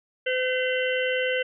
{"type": "harmonic tone with a mistuned harmonic", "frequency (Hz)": 510, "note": "C5", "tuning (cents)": -44, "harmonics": [1, 3, 4, 5, 6], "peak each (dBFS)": [-25, -30, -31, -32, -33], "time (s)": [0.26, 1.43], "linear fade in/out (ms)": 10, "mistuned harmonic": 5, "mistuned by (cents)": 120, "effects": []}